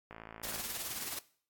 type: click train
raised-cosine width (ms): 0.5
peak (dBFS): -31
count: 28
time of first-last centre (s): 0.11-0.596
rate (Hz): 55.5
type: noise with tremolo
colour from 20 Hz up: white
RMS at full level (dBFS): -38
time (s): 0.43-1.19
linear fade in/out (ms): 5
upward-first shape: sine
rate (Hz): 19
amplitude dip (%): 50
effects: noise-tail reverb RT60 0.5 s tail -19 dB re dry + AAC 64 kbps